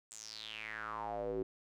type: tone with band-pass filter sweep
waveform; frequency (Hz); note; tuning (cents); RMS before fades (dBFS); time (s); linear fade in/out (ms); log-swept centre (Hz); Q
square; 54.6; A1; -13; -42; 0.11-1.43; 5; 7900 to 350; 6.3
effects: none